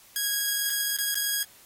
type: tone with dropouts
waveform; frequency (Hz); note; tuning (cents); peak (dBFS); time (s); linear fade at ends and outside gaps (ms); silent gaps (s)
5% pulse; 1648; G#6; -14; -14; 0.16-1.43; 1; 0.698-0.702 / 0.966-0.986 / 1.145-1.154
effects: white hiss -54 dBFS RMS until 1.65 s + AAC 48 kbps